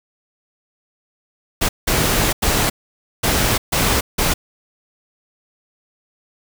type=noise bursts at uneven times; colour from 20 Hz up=pink; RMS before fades=-17 dBFS; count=6; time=1.61-1.69 / 1.87-2.33 / 2.42-2.7 / 3.23-3.58 / 3.72-4.01 / 4.18-4.34 s; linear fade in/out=10 ms; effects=none